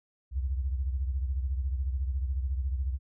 sine beating tone pair, 64.9 / 78.9 Hz, C2 / D#2, -13 / +25 cents, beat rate 14 Hz, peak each -28 / -36 dBFS, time 0.31-2.99 s, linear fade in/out 50 ms, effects none

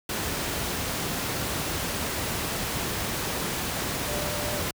sine tone in noise, 590 Hz, D5, 8 cents sharp, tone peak -34 dBFS, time 4.08-4.6 s, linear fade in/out 5 ms, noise pink, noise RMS -29 dBFS, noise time 0.09-4.71 s, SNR -8 dB, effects high-pass 60 Hz 12 dB/octave

